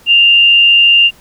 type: tone with frequency modulation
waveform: sine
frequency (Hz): 2794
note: F7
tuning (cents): 0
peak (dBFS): -4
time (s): 0.06-1.11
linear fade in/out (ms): 50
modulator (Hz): 119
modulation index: 0.32
effects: pink hiss -44 dBFS RMS until 1.2 s